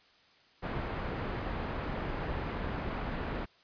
pink low-pass noise, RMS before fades -36 dBFS, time 0.62-3.46 s, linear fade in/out 20 ms, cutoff 1800 Hz, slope 12 dB/octave, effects white hiss -63 dBFS RMS until 3.63 s + resampled to 11025 Hz

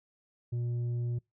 sine tone with tanh clipping, 120 Hz, B2, 49 cents flat, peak -31 dBFS, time 0.52-1.19 s, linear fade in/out 10 ms, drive 5 dB, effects noise-tail reverb RT60 0.2 s tail -25 dB re dry

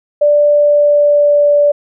sine tone with pitch glide, 587.3 to 582.2 Hz, D5 to D5, 0 to -15 cents, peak -6 dBFS, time 0.21-1.72 s, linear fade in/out 10 ms, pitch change -15 cents, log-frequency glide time 0.47-1.57 s, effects none

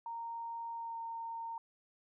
sine tone with pitch glide, 926 to 917.5 Hz, A#5 to A#5, -12 to -28 cents, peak -39 dBFS, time 0.06-1.58 s, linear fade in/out 2 ms, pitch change -16 cents, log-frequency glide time 0.75-0.97 s, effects none

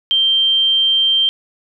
sine tone, 3150 Hz, G7, 8 cents sharp, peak -11 dBFS, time 0.11-1.29 s, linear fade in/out 0 ms, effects none

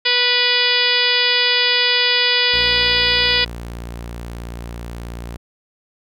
harmonic tone, 490.7 Hz, B4, 11 cents flat, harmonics 1 / 2 / 3 / 4 / 5 / 6 / 7 / 8 / 9 / 10, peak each -26 / -29 / -26 / -21 / -22 / -21 / -20 / -24 / -24 / -22 dBFS, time 0.05-3.45 s, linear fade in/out 10 ms
sawtooth tone, 58.5 Hz, A#1, 7 cents sharp, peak -24 dBFS, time 2.53-5.37 s, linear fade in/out 10 ms
effects none

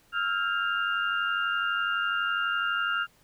sine tone cluster, 1307 / 1399 / 1608 / 2801 Hz, E6 / F6 / G6 / F7, -15 / +3 / +44 / +4 cents, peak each -33 / -27 / -34 / -34 dBFS, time 0.12-3.07 s, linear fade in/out 50 ms, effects pink hiss -62 dBFS RMS until 3.23 s

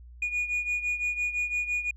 sine beating tone pair, 2448 / 2453.9 Hz, D#7 / D#7, -29 / -25 cents, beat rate 5.9 Hz, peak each -26 / -30 dBFS, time 0.22-1.91 s, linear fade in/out 5 ms, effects tanh soft clip ceiling -24 dBFS + added 60 Hz sine -45 dBFS peak until 1.96 s

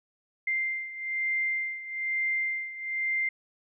sine beating tone pair, 2093 / 2094.1 Hz, C7 / C7, 0 / +1 cents, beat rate 1.1 Hz, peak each -29 / -33 dBFS, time 0.47-3.29 s, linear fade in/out 5 ms, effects none

